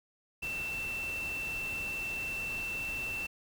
sine tone in noise, 2679 Hz, E7, 27 cents sharp, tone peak -34 dBFS, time 0.42-3.27 s, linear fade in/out 10 ms, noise pink, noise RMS -45 dBFS, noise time 0.42-3.27 s, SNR +8 dB, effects none

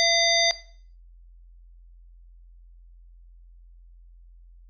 harmonic tone with a mistuned harmonic, 678 Hz, E5, 49 cents sharp, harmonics 1 / 3 / 5 / 7 / 9, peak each -25 / -24 / -24 / -22 / -28 dBFS, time 0-0.51 s, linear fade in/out 0 ms, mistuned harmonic 5, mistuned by +120 cents, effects noise-tail reverb RT60 0.5 s tail -17 dB re dry + added 43 Hz sine -47 dBFS peak until 4.69 s

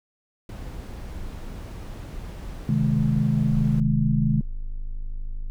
brown noise, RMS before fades -35 dBFS, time 0.49-3.8 s, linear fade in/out 2 ms
sine chord, Ab major, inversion first, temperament equal with one note detuned, 130.81 / 155.56 / 212.4 Hz, C3 / Eb3 / Ab3, 0 / 0 / +39 cents, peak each -23 dBFS, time 2.69-4.41 s, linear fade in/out 2 ms
triangle tone, 26.23 Hz, G#0, 18 cents sharp, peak -25 dBFS, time 3.51-5.5 s, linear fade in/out 0 ms
effects none

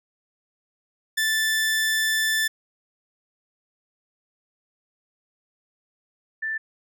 sawtooth / sine tone pair in turn, 1760 / 1768.4 Hz, A6 / A6, 0 / +8 cents, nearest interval unison, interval 8 cents, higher second, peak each -17 / -25 dBFS, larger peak first, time 1.17-2.48 / 6.42-6.58 s, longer first, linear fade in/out 10 ms, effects none

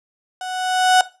35% pulse tone with level ramp, 740 Hz, F#5, in tune, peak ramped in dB -25 to -7 dBFS, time 0.41-1.01 s, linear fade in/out 2 ms, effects noise-tail reverb RT60 0.3 s tail -17 dB re dry + resampled to 24000 Hz

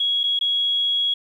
sine tone with dropouts, 3325 Hz, G#7, 1 cent sharp, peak -18 dBFS, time 0-1.14 s, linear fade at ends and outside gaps 5 ms, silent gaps 0.234-0.238 / 0.391-0.41 s, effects 9-bit

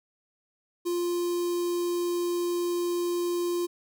square tone with notch filter, 349.2 Hz, F4, in tune, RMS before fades -28 dBFS, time 0.85-3.67 s, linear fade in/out 20 ms, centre 1900 Hz, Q 0.54, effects none

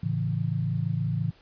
sine chord, A major, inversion none, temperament equal, 110 / 138.59 / 164.81 Hz, A2 / C#3 / E3, 0 / 0 / 0 cents, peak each -29 dBFS, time 0.03-1.31 s, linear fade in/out 5 ms, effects pink hiss -58 dBFS RMS until 1.41 s + resampled to 11025 Hz

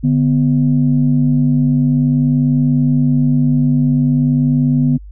sine tone pair together, 147.34 / 247.8 Hz, D3 / B3, +6 / +6 cents, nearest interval major sixth, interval 900 cents, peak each -12 dBFS, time 0.03-4.98 s, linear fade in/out 20 ms, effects tanh soft clip ceiling -3 dBFS + added 50 Hz sine -31 dBFS peak until 5.11 s

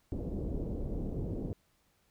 pink low-pass noise, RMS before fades -36 dBFS, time 0.12-1.53 s, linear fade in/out 0 ms, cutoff 480 Hz, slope 24 dB/octave, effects pink hiss -72 dBFS RMS until 2.1 s

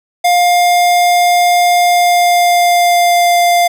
square tone with pitch glide, 706 to 698.7 Hz, F5 to F5, +19 to +1 cents, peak -8 dBFS, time 0.24-3.68 s, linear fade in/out 10 ms, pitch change -18 cents, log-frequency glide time 1.79-3.32 s, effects none

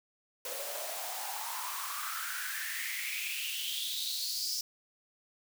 white noise with high-pass filter sweep, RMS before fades -37 dBFS, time 0.45-4.61 s, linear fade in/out 2 ms, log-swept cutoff 500 to 5300 Hz, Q 6.9, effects none

